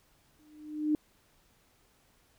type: tone with exponential growth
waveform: sine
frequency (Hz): 303.2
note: D#4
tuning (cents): -45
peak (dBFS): -22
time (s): 0.39-0.95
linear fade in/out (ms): 1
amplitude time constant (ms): 120
effects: pink hiss -67 dBFS RMS until 2.38 s

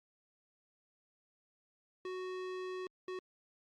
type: tone bursts at uneven times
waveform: square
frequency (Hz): 370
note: F#4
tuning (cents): 0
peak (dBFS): -40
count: 2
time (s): 2.05-2.87 / 3.08-3.19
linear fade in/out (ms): 2
effects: low-pass 4000 Hz 12 dB/octave + Opus 48 kbps

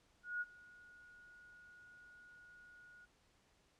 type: tone with ADSR envelope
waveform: sine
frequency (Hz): 1448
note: F#6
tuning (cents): -38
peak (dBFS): -36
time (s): 0.23-3.06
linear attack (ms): 180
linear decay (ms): 35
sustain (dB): -22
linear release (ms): 19
effects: pink hiss -73 dBFS RMS until 3.79 s + low-pass 8000 Hz 12 dB/octave

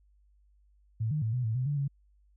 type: tone with pitch steps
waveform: sine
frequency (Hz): 111.2 / 151.9 / 111.1 / 125.1 / 110.8 / 127.5 / 145.1 / 139.6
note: A2 / D#3 / A2 / B2 / A2 / C3 / D3 / C#3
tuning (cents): +19 / -41 / +17 / +23 / +13 / -44 / -21 / +13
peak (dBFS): -27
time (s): 1-1.88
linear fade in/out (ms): 10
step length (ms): 110
effects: added 50 Hz sine -61 dBFS peak until 2.36 s

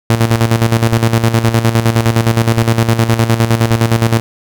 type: tone with tremolo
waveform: sawtooth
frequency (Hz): 114.6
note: A#2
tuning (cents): -29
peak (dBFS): -3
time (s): 0.1-4.2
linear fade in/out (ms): 0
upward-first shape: square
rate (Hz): 9.7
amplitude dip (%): 65
effects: none

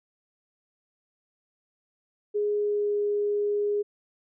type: tone with pitch glide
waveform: sine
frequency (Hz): 415.3 to 412.4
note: G#4 to G#4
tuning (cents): 0 to -12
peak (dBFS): -23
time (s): 2.34-3.83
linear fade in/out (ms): 20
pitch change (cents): -12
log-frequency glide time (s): 2.55-2.95
effects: none

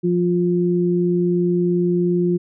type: tone pair together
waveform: sine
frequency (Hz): 175.39 / 352.6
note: F3 / F4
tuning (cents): +8 / +17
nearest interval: octave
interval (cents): 1209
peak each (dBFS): -18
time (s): 0.03-2.38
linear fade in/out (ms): 20
effects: none

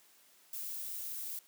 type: noise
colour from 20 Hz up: violet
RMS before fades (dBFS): -41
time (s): 0.53-1.39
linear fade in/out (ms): 2
effects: white hiss -64 dBFS RMS until 1.47 s + high-pass 200 Hz 12 dB/octave

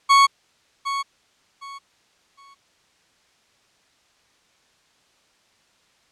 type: tone with echo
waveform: 40% pulse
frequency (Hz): 1108.7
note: C#6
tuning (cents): 0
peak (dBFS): -10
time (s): 0.09-0.27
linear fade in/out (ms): 20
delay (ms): 760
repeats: 3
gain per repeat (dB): -12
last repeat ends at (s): 2.55
effects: white hiss -61 dBFS RMS until 6.11 s + low-pass 6000 Hz 12 dB/octave

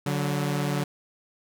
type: tone pair together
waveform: sawtooth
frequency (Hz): 144.52 / 185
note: D3 / F#3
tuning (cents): -27 / 0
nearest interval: major third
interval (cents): 427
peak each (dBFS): -22 / -26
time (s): 0.06-0.84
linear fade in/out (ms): 5
effects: none

